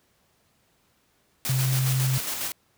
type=noise with tremolo; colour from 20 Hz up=white; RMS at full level=-29 dBFS; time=1.45-2.52 s; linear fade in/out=0 ms; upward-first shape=square; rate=7.3 Hz; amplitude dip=35%
type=tone; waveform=sine; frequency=130.8 Hz; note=C3; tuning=in tune; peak=-21 dBFS; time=1.49-2.18 s; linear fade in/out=5 ms
effects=pink hiss -66 dBFS RMS until 2.77 s + high-pass 60 Hz 12 dB/octave